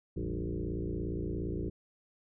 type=tone with frequency modulation; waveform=sine; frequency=127.9 Hz; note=C3; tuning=39 cents flat; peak=-32 dBFS; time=0.16-1.7 s; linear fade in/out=10 ms; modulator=57.2 Hz; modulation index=5; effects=none